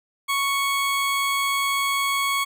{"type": "tone", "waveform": "20% pulse", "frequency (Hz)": 1108.7, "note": "C#6", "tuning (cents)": 0, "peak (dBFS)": -16, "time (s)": [0.28, 2.45], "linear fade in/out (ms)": 20, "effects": []}